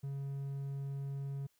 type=tone; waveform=triangle; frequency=138.59 Hz; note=C#3; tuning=in tune; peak=-35 dBFS; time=0.03-1.47 s; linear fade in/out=10 ms; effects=white hiss -75 dBFS RMS until 1.59 s